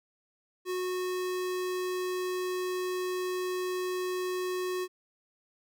square tone, 366 Hz, F#4, 19 cents flat, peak -31 dBFS, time 0.65-4.88 s, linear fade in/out 50 ms, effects none

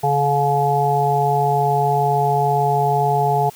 harmonic tone, 142.2 Hz, C#3, 45 cents sharp, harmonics 1 / 3 / 5 / 6, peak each -21 / -22 / -19 / -19 dBFS, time 0.03-3.5 s, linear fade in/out 10 ms, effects white hiss -44 dBFS RMS until 3.55 s

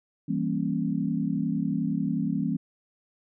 sine chord, E diminished seventh, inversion none, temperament equal with one note detuned, 164.81 / 196 / 233.1 / 273.1 Hz, E3 / G3 / Bb3 / Db4, 0 / 0 / 0 / -26 cents, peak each -30 dBFS, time 0.28-2.57 s, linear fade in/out 10 ms, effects none

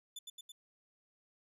sawtooth tone with echo, 3500 Hz, A7, 10 cents flat, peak -40 dBFS, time 0.16-0.19 s, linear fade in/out 5 ms, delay 110 ms, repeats 3, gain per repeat -2 dB, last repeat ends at 0.52 s, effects resampled to 32000 Hz

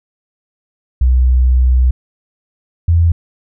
sine tone pair in turn, 63 / 84.09 Hz, B1 / E2, +35 / +35 cents, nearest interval perfect fourth, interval 500 cents, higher second, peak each -7 / -7 dBFS, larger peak neither, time 1.01-1.91 / 2.88-3.12 s, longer first, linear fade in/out 5 ms, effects none

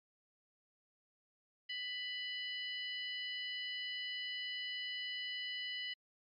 harmonic tone with a mistuned harmonic, 990 Hz, B5, 4 cents sharp, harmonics 2 / 3 / 4 / 5, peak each -44 / -42 / -51 / -53 dBFS, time 1.69-5.94 s, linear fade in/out 10 ms, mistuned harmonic 4, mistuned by +63 cents, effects AAC 64 kbps

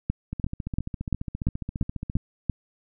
two click trains, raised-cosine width 5 ms, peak -18 / -11 dBFS, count 28 / 8, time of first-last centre 0.33-2.167 / 0.1-2.497 s, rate 14.7 / 2.92 Hz, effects none

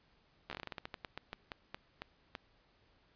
slowing click train, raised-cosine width 0.3 ms, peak -25 dBFS, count 19, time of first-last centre 0.5-2.352 s, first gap 13 ms, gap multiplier 1.21, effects pink hiss -70 dBFS RMS until 3.15 s + resampled to 11025 Hz

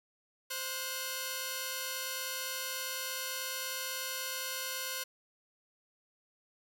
5% pulse tone pair together, 523.3 / 1451.3 Hz, C5 / F#6, 0 / -34 cents, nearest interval octave + tritone, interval 1766 cents, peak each -27 dBFS, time 0.5-5.04 s, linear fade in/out 10 ms, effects none

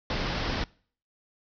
pink low-pass noise, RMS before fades -30 dBFS, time 0.1-0.64 s, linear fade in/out 2 ms, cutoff 5500 Hz, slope 96 dB/octave, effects noise-tail reverb RT60 0.5 s tail -24 dB re dry

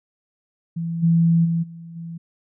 sine tone with level steps, 166.9 Hz, E3, 22 cents sharp, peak -23 / -13 / -18 / -35 / -30 dBFS, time 0.76-2.18 s, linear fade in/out 10 ms, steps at 1.02 / 1.44 / 1.62 / 1.95 s, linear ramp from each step 20 ms, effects none

